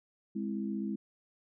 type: chord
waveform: sine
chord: Ab augmented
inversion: none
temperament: equal with one note detuned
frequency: 206.6 / 261.6 / 329.6 Hz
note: Ab3 / C4 / E4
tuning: -9 / 0 / 0 cents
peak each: -34 / -40 / -39 dBFS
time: 0.35-0.96 s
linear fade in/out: 10 ms
effects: none